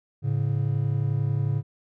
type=tone pair together; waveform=triangle; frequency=109.31 / 140.5 Hz; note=A2 / C#3; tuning=-11 / +24 cents; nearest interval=major third; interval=435 cents; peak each=-23 dBFS; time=0.22-1.63 s; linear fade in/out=50 ms; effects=none